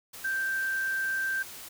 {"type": "tone in noise", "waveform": "sine", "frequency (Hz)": 1568, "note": "G6", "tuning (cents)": 0, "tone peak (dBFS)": -27, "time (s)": [0.24, 1.43], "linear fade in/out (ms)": 10, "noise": "white", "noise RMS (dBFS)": -44, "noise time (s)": [0.13, 1.69], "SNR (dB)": 14, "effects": []}